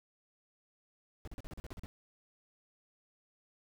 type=noise bursts; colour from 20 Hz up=brown; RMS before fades=-44 dBFS; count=10; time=1.25-1.86 s; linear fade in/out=0 ms; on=25 ms; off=40 ms; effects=none